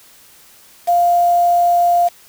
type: tone with quantisation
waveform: sine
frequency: 698.5 Hz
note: F5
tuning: in tune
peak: -10 dBFS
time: 0.87-2.09 s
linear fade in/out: 20 ms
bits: 5
effects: white hiss -46 dBFS RMS until 2.28 s